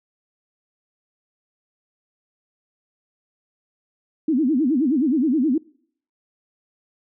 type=tone with vibrato; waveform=sine; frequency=280.4 Hz; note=C#4; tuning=20 cents sharp; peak=-16 dBFS; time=4.28-5.58 s; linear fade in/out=5 ms; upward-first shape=sine; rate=9.5 Hz; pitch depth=270 cents each way; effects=noise-tail reverb RT60 0.6 s tail -25 dB re dry